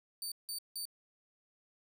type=tone bursts; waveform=20% pulse; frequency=4587 Hz; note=D8; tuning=42 cents flat; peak=-32 dBFS; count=3; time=0.22-0.854 s; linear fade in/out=2 ms; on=98 ms; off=170 ms; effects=none